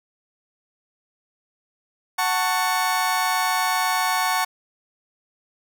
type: chord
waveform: 30% pulse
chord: F# minor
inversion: none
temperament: just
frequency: 740 / 888 / 1110 Hz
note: F#5 / A5 / C#6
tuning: 0 / +16 / +2 cents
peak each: -22 dBFS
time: 2.18-4.45 s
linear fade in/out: 10 ms
effects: none